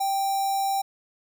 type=tone with notch filter; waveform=square; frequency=784 Hz; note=G5; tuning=in tune; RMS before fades=-25 dBFS; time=0-0.82 s; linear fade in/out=10 ms; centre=2600 Hz; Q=0.86; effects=none